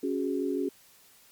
sine chord, C# suspended fourth, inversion none, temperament just, 277.2 / 369.6 / 415.8 Hz, C#4 / F#4 / G#4, 0 / -2 / +2 cents, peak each -30 / -31 / -33 dBFS, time 0.03-0.69 s, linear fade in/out 5 ms, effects white hiss -58 dBFS RMS until 1.31 s + MP3 96 kbps

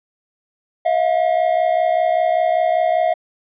triangle tone pair together, 644.9 / 710 Hz, E5 / F5, -38 / +28 cents, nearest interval major second, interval 166 cents, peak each -15 dBFS, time 0.85-3.14 s, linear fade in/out 10 ms, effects resampled to 8000 Hz

